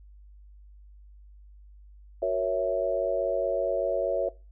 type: chord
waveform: sine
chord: F# dominant seventh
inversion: none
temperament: equal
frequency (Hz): 370 / 466.2 / 554.4 / 659.3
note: F#4 / A#4 / C#5 / E5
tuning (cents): 0 / 0 / 0 / 0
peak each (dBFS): -33 / -32 / -27 / -28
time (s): 2.22-4.29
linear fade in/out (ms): 5
effects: noise-tail reverb RT60 0.3 s tail -21 dB re dry + added 50 Hz sine -48 dBFS peak until 4.51 s